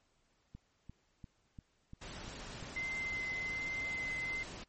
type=click train; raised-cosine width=5 ms; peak=-36 dBFS; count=7; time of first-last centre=0.55-2.626 s; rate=2.89 Hz
type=noise; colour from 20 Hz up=pink; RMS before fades=-47 dBFS; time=2.01-4.64 s; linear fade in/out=10 ms
type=tone with vibrato; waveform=sine; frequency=2063 Hz; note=C7; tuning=25 cents flat; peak=-36 dBFS; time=2.76-4.43 s; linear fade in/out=5 ms; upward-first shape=sine; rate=1.3 Hz; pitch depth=12 cents each way
effects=pink hiss -75 dBFS RMS until 4.68 s + MP3 32 kbps